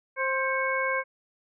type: harmonic tone with a mistuned harmonic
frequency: 528 Hz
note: C5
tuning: 16 cents sharp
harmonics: 1 / 2 / 3 / 4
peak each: -30 / -30 / -30 / -30 dBFS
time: 0.16-1.04 s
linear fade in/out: 50 ms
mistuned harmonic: 4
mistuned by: +76 cents
effects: none